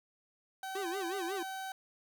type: tone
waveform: 30% pulse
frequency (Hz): 766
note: G5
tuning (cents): -40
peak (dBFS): -36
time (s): 0.63-1.72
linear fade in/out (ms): 2
type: tone with vibrato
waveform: square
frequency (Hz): 367.7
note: F#4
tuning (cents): -11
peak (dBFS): -37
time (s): 0.75-1.43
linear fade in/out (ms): 5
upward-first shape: sine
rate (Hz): 5.5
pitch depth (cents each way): 170
effects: none